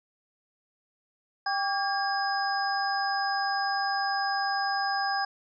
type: tone cluster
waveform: sine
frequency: 790 / 1150 / 1619 / 5040 Hz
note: G5 / D6 / G#6 / D#8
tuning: +13 / -37 / -45 / +21 cents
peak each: -28 / -35 / -31 / -34 dBFS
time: 1.46-5.25 s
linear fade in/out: 5 ms
effects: none